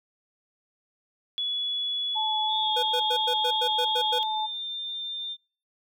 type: tone with pitch glide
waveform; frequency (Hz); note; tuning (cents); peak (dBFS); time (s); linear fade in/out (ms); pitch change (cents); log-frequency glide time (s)
sine; 3400 to 3290; G#7 to G#7; +40 to -17; -26; 1.38-4.23; 0; -57; 2.6-2.73
type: tone with vibrato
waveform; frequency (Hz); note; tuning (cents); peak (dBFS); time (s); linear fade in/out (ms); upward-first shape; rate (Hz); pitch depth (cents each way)
sine; 866; A5; -28; -27; 2.15-4.47; 20; sine; 3; 9
type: tone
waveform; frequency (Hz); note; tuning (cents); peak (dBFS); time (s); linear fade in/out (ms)
sine; 3597; A7; +37; -31; 2.48-5.37; 50
type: tone bursts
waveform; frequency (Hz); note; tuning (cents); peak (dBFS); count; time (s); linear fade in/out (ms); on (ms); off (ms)
square; 493.9; B4; 0; -28; 9; 2.76-4.19; 10; 70; 100
effects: noise-tail reverb RT60 0.4 s tail -23 dB re dry